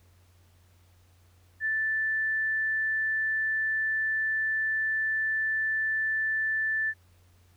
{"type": "tone", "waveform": "sine", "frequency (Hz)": 1760, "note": "A6", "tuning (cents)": 0, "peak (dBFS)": -25, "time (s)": [1.6, 6.94], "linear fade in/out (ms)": 50, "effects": ["added 89 Hz sine -58 dBFS peak until 7.56 s", "pink hiss -66 dBFS RMS until 7.56 s"]}